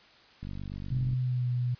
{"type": "click train", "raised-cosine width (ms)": 5, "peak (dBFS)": -27, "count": 35, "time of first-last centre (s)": [0.43, 1.132], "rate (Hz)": 48.4}
{"type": "tone with pitch glide", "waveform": "sine", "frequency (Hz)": [127.2, 123.29], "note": ["C3", "B2"], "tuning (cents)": [-48, -3], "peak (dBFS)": -26, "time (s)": [0.91, 1.75], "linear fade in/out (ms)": 10, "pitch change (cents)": -55, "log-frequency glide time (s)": [1.19, 1.48]}
{"effects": ["white hiss -57 dBFS RMS until 1.79 s", "resampled to 11025 Hz"]}